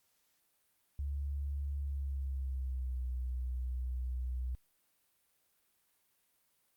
sine tone with pitch glide, 70.6 to 62.54 Hz, C#2 to B1, +32 to +22 cents, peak -34 dBFS, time 0.99-4.55 s, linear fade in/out 0 ms, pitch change -210 cents, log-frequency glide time 1.8-3.03 s, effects white hiss -75 dBFS RMS until 6.76 s + Opus 48 kbps

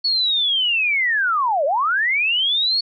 sine linear two-way sweep, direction down then up, 4435 to 533 to 4435 Hz, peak -16 dBFS, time 0.04-2.81 s, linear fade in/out 10 ms, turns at 1.65 s, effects none

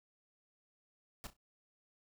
pink noise with echo, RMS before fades -45 dBFS, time 1.24-1.27 s, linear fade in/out 0 ms, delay 32 ms, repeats 3, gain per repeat -12 dB, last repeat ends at 1.366 s, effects none

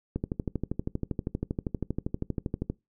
click train, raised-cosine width 3 ms, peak -16 dBFS, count 33, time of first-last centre 0.16-2.7 s, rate 12.6 Hz, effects noise-tail reverb RT60 0.2 s tail -22 dB re dry

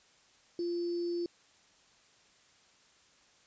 sine tone with sample-and-hold, 345.9 Hz, F4, 17 cents flat, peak -31 dBFS, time 0.59-1.26 s, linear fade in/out 2 ms, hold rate 4900 Hz, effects white hiss -64 dBFS RMS until 3.46 s + resampled to 16000 Hz

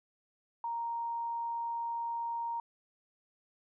sine tone, 932.3 Hz, A#5, in tune, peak -33 dBFS, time 0.64-2.6 s, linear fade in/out 2 ms, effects none

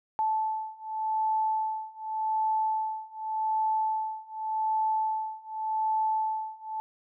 sine beating tone pair, 873 / 873.86 Hz, A5 / A5, -14 / -12 cents, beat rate 0.86 Hz, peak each -30 / -29 dBFS, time 0.19-6.8 s, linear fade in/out 0 ms, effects none

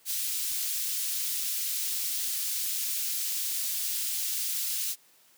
white high-pass noise, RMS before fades -31 dBFS, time 0.05-4.96 s, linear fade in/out 50 ms, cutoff 3500 Hz, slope 12 dB/octave, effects white hiss -61 dBFS RMS until 5.37 s + high-pass 150 Hz 12 dB/octave

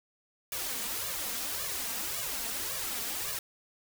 white noise with flanger, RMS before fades -35 dBFS, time 0.52-3.39 s, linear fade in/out 2 ms, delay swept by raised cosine 1.7 to 4.4 ms, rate 1.8 Hz, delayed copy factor +0.9, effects none

